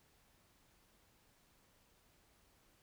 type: silence
effects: pink hiss -71 dBFS RMS until 2.82 s